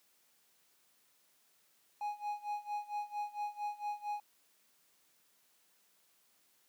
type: tone with tremolo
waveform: triangle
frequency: 830.6 Hz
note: G#5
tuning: in tune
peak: -32 dBFS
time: 2.01-4.2 s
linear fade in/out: 2 ms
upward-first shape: sine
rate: 4.4 Hz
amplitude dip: 90%
effects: white hiss -71 dBFS RMS until 6.68 s + high-pass 150 Hz 12 dB/octave